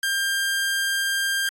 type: tone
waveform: sawtooth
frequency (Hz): 1596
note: G6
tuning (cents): +31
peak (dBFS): -18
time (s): 0.03-1.49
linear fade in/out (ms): 2
effects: AAC 64 kbps